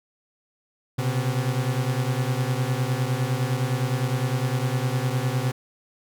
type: beating tone pair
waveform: 40% pulse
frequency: 123.47 / 133.27 Hz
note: B2 / C3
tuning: 0 / +32 cents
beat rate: 9.8 Hz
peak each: -24 / -25 dBFS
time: 0.98-5.52 s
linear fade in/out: 10 ms
effects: none